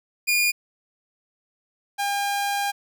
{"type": "tone pair in turn", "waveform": "sawtooth", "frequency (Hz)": [2428, 805.3], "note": ["D#7", "G5"], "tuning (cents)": [-43, 46], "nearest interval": "octave + perfect fifth", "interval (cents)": 1911, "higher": "first", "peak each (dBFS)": [-15, -19], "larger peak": "first", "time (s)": [[0.27, 0.52], [1.98, 2.72]], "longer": "second", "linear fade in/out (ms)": 20, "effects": []}